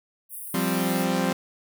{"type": "high-pass noise", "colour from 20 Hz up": "pink", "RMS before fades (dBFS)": -37, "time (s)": [0.29, 1.07], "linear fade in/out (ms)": 50, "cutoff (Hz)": 8900, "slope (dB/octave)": 96}
{"type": "chord", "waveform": "sawtooth", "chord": "F suspended second", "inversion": "none", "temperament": "equal", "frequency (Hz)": [174.61, 196, 261.6], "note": ["F3", "G3", "C4"], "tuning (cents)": [0, 0, 0], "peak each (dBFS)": -23, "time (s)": [0.54, 1.33], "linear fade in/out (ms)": 5}
{"effects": []}